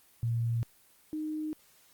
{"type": "tone pair in turn", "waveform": "sine", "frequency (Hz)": [116.54, 308.5], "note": ["A#2", "D#4"], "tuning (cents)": [0, -15], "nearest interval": "octave + perfect fourth", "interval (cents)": 1685, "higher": "second", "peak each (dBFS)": [-27, -32], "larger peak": "first", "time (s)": [[0.23, 0.63], [1.13, 1.53]], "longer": "neither", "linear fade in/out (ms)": 0, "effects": ["white hiss -62 dBFS RMS until 1.93 s", "Opus 24 kbps"]}